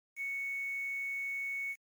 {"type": "tone with quantisation", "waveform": "sine", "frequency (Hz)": 2217, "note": "C#7", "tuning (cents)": 0, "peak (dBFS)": -34, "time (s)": [0.16, 1.76], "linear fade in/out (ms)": 50, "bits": 9, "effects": ["MP3 96 kbps"]}